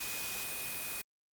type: tone in noise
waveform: sine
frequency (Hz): 2489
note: D#7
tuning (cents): 0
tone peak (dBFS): -44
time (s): 0-1.02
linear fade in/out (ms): 10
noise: white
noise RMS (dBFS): -39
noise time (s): 0-1.02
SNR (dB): -8
effects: Opus 48 kbps